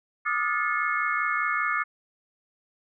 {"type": "tone cluster", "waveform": "sine", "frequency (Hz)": [1195, 1260, 1423, 1743, 2171], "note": ["D6", "D#6", "F6", "A6", "C#7"], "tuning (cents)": [30, 21, 32, -17, -37], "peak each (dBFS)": -30, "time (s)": [0.25, 1.84], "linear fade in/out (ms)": 20, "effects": []}